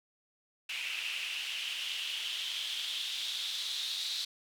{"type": "noise with band-pass filter sweep", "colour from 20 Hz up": "white", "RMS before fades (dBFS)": -37, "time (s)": [0.69, 4.25], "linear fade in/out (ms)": 5, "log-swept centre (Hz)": [2600, 3900], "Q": 5.2, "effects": []}